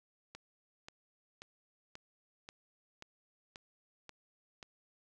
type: click train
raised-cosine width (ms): 0.2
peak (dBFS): -30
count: 9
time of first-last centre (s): 0.35-4.628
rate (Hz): 1.87
effects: none